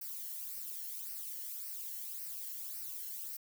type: noise with flanger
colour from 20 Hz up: violet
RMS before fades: -43 dBFS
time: 0.01-3.37 s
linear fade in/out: 5 ms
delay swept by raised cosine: 0.28 to 0.84 ms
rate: 1.8 Hz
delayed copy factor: -0.6
effects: none